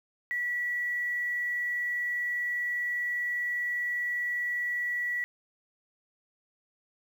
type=tone with quantisation; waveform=sine; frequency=1945 Hz; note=B6; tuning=27 cents flat; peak=-28 dBFS; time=0.31-5.24 s; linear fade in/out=0 ms; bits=9; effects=none